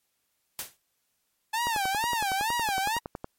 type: noise with exponential decay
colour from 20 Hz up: white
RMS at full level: -30 dBFS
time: 0.59-0.77 s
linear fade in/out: 0 ms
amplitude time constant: 38 ms
type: tone with vibrato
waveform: sawtooth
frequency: 856 Hz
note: A5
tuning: 48 cents flat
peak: -22 dBFS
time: 1.53-2.99 s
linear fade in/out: 10 ms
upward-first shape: sine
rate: 2.2 Hz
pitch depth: 200 cents each way
type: click train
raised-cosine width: 1 ms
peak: -20 dBFS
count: 18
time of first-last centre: 1.67-3.244 s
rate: 10.8 Hz
effects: white hiss -75 dBFS RMS until 3.38 s + MP3 64 kbps